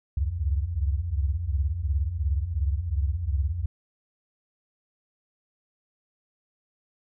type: tone cluster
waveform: sine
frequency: 67.7 / 70.5 / 87.2 Hz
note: C#2 / C#2 / F2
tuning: -40 / +30 / -2 cents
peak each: -28 dBFS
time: 0.17-3.66 s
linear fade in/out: 5 ms
effects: none